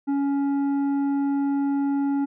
sine tone with tanh clipping, 279.7 Hz, C#4, 16 cents sharp, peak -22 dBFS, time 0.07-2.26 s, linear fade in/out 20 ms, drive 8 dB, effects none

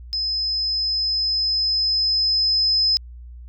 sine tone with level ramp, 5100 Hz, D#8, 42 cents sharp, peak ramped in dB -21 to -15 dBFS, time 0.13-2.97 s, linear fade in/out 0 ms, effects added 60 Hz sine -36 dBFS peak until 3.48 s

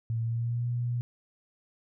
sine tone with pitch glide, 114.2 to 120.78 Hz, A#2 to B2, -35 to -38 cents, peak -27 dBFS, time 0.1-1.01 s, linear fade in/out 0 ms, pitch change +97 cents, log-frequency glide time 0.21-0.67 s, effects none

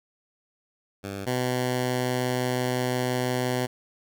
10% pulse tone pair in turn, 98.7 / 125.83 Hz, G2 / B2, +12 / +33 cents, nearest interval major third, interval 421 cents, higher second, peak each -24 / -16 dBFS, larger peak second, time 1.03-1.26 / 1.26-3.67 s, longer second, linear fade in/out 20 ms, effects none

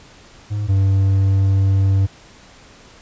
triangle tone pair in turn, 103.83 / 97.13 Hz, G#2 / G2, 0 / -15 cents, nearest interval minor second, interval 115 cents, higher first, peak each -17 / -10 dBFS, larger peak second, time 0.5-0.68 / 0.68-2.07 s, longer second, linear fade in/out 20 ms, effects pink hiss -45 dBFS RMS until 3.01 s + resampled to 16000 Hz

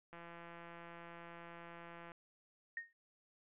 click train, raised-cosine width 0.5 ms, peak -38 dBFS, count 339, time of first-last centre 0.13-2.118 s, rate 170 Hz
sine tone with exponential decay, 1851 Hz, A#6, 13 cents flat, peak -37 dBFS, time 2.77-2.93 s, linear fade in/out 2 ms, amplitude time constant 33 ms
effects resampled to 8000 Hz

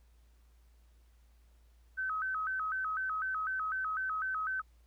sine tone with vibrato, 1396.9 Hz, F6, in tune, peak -32 dBFS, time 1.97-4.62 s, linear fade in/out 20 ms, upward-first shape square, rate 4 Hz, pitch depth 160 cents each way, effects added 58 Hz sine -60 dBFS peak until 4.86 s + pink hiss -74 dBFS RMS until 4.86 s

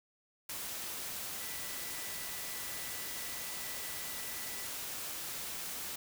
sine tone in noise, 1975.5 Hz, B6, in tune, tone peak -51 dBFS, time 1.4-4.67 s, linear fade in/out 5 ms, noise white, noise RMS -41 dBFS, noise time 0.49-5.96 s, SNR -13 dB, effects none

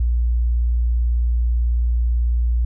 sine tone, 59.1 Hz, A#1, 24 cents sharp, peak -15 dBFS, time 0-2.65 s, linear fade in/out 5 ms, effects none

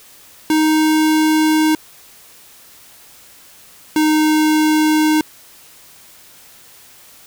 square tone pair in turn, 311.6 / 308.9 Hz, D#4 / D#4, +3 / -12 cents, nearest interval unison, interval 15 cents, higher first, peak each -12 dBFS, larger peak neither, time 0.5-1.75 / 3.96-5.21 s, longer neither, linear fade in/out 2 ms, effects white hiss -44 dBFS RMS until 7.26 s

